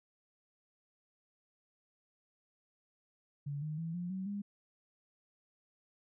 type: tone with pitch steps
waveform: sine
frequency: 143.2 / 153.48 / 164.49 / 176.3 / 188.95 / 202.5 Hz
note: D3 / D#3 / E3 / F3 / F#3 / G#3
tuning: -43 / -23 / -3 / +17 / +37 / -43 cents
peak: -36 dBFS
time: 3.46-4.42 s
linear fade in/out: 10 ms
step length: 160 ms
effects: none